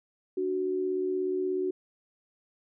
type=tone pair together; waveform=sine; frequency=294.9 / 371.6 Hz; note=D4 / F#4; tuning=+7 / +7 cents; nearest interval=major third; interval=400 cents; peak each=-35 / -27 dBFS; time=0.37-1.71 s; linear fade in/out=5 ms; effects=none